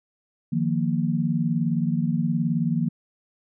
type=chord; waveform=sine; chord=Eb suspended second; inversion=none; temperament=equal; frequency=155.56 / 174.61 / 233.1 Hz; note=Eb3 / F3 / Bb3; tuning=0 / 0 / 0 cents; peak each=-25 dBFS; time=0.52-2.89 s; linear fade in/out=10 ms; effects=none